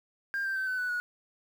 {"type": "tone with pitch steps", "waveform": "sine", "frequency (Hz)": [1600, 1570.7, 1541.9, 1513.7, 1486, 1458.8], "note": ["G6", "G6", "G6", "F#6", "F#6", "F#6"], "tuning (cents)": [35, 3, -29, 39, 7, -25], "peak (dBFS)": -27, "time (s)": [0.34, 1], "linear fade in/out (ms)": 0, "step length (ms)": 110, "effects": ["tanh soft clip ceiling -27 dBFS", "9-bit"]}